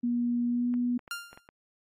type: tone with pitch glide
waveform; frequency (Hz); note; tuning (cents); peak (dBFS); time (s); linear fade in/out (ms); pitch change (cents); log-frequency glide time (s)
sine; 240.2 to 244; B3 to B3; -48 to -21; -25; 0.03-0.98; 10; +27; 0.47-0.7
type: clicks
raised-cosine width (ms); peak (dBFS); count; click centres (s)
0.5; -33; 6; 0.74 / 0.992 / 1.078 / 1.33 / 1.375 / 1.489
type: tone with exponential decay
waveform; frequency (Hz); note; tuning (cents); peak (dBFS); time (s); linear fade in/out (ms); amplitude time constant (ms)
sawtooth; 1396.9; F6; 0; -27; 1.11-1.48; 1; 79
effects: AAC 48 kbps